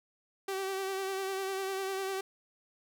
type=tone with vibrato; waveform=sawtooth; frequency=385.4 Hz; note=G4; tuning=29 cents flat; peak=-29 dBFS; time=0.48-2.21 s; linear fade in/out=5 ms; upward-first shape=sine; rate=10 Hz; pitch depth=29 cents each way; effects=none